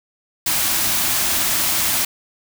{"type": "band-stop noise", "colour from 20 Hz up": "white", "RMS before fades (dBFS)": -19, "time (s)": [0.46, 2.05], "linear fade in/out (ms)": 5, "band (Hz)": [390, 570], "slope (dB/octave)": 96, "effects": []}